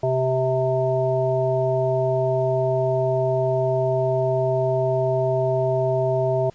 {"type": "harmonic tone", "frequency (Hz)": 130, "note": "C3", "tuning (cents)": -11, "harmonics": [1, 3, 5, 7], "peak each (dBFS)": [-24, -24, -21, -32], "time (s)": [0.03, 6.5], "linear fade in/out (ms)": 5, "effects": ["pink hiss -55 dBFS RMS until 6.54 s", "resampled to 16000 Hz"]}